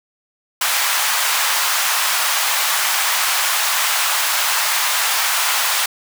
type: high-pass noise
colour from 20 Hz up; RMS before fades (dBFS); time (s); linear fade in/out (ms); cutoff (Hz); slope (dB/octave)
pink; -18; 0.61-5.86; 5; 870; 24
effects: none